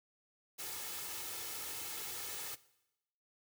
white noise with comb filter, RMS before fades -43 dBFS, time 0.58-2.56 s, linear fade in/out 20 ms, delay 2.3 ms, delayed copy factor +0.55, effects noise-tail reverb RT60 0.9 s tail -19 dB re dry + high-pass 80 Hz 12 dB/octave

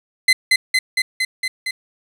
30% pulse tone with echo, 2049 Hz, C7, 37 cents flat, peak -6 dBFS, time 0.28-0.33 s, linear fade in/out 5 ms, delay 230 ms, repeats 6, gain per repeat -2 dB, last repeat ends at 1.71 s, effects low-pass 11000 Hz 12 dB/octave + 8-bit

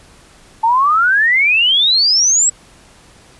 sine exponential sweep, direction up, 876 to 7902 Hz, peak -9 dBFS, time 0.63-2.5 s, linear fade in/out 10 ms, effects pink hiss -45 dBFS RMS until 3.39 s + resampled to 24000 Hz

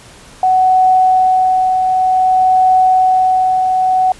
sine tone with tremolo, 746 Hz, F#5, 14 cents sharp, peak -6 dBFS, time 0.43-4.12 s, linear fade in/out 2 ms, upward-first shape triangle, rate 0.54 Hz, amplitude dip 40%, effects pink hiss -39 dBFS RMS until 4.19 s + resampled to 24000 Hz

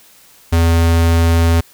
square tone, 83.4 Hz, E2, 21 cents sharp, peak -10 dBFS, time 0.52-1.61 s, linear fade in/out 10 ms, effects white hiss -46 dBFS RMS until 1.73 s

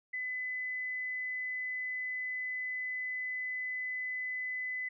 sine tone, 2010 Hz, B6, 30 cents sharp, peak -34 dBFS, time 0.13-4.89 s, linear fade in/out 10 ms, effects none

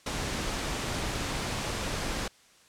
pink noise, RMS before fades -32 dBFS, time 0.06-2.28 s, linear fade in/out 5 ms, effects white hiss -59 dBFS RMS until 2.68 s + low-pass 8000 Hz 12 dB/octave

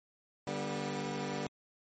15% pulse chord, G major, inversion second, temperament equal with one note detuned, 146.83 / 196 / 242 Hz, D3 / G3 / B3, 0 / 0 / -35 cents, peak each -33 dBFS, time 0.47-1.47 s, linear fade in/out 2 ms, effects MP3 32 kbps

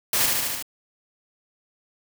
white noise with echo, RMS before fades -22 dBFS, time 0.13-0.26 s, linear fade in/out 2 ms, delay 73 ms, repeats 5, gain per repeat -2 dB, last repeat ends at 0.625 s, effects none

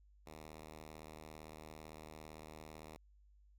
5% pulse tone, 77.78 Hz, D#2, in tune, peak -40 dBFS, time 0.26-2.97 s, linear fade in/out 10 ms, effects added 50 Hz sine -63 dBFS peak until 3.58 s

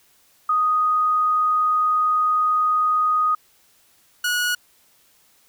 sine / sawtooth tone pair in turn, 1244.5 / 1457.7 Hz, D#6 / F#6, 0 / -26 cents, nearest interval minor third, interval 274 cents, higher second, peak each -16 dBFS, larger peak neither, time 0.49-3.35 / 4.24-4.55 s, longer first, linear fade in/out 5 ms, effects white hiss -58 dBFS RMS until 5.48 s

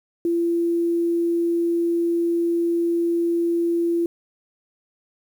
sine tone with quantisation, 340 Hz, F4, 46 cents flat, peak -18 dBFS, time 0.25-4.06 s, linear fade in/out 2 ms, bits 8, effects none

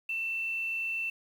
sine tone with quantisation, 2678 Hz, E7, 27 cents sharp, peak -30 dBFS, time 0.09-1.1 s, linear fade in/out 5 ms, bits 9, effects none

